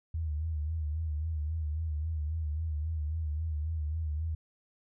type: tone with vibrato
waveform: sine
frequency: 78 Hz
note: D#2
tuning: 5 cents sharp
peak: -30 dBFS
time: 0.14-4.35 s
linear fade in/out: 5 ms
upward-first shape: sine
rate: 3.7 Hz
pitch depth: 81 cents each way
effects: none